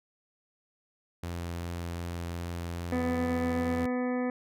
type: tone with vibrato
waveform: sawtooth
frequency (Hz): 85.9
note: F2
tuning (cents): -28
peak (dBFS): -30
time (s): 1.23-3.86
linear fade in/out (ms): 5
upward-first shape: sine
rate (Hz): 2.6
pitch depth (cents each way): 9
type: harmonic tone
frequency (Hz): 249.6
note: B3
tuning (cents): +19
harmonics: 1 / 2 / 3 / 4 / 5 / 7 / 8 / 9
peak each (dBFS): -29 / -33 / -40 / -45 / -45 / -44 / -48 / -49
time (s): 2.92-4.3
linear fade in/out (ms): 2
effects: none